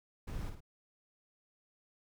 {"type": "noise with echo", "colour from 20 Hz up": "brown", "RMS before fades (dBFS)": -39, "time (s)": [0.27, 0.5], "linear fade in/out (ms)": 10, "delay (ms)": 53, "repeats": 2, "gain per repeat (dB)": -6, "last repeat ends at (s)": 0.606, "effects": []}